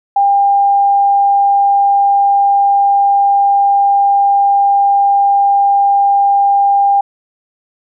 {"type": "tone", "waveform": "sine", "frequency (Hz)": 800, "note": "G5", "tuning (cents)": 35, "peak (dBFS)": -7, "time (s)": [0.16, 7.01], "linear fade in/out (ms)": 5, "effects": []}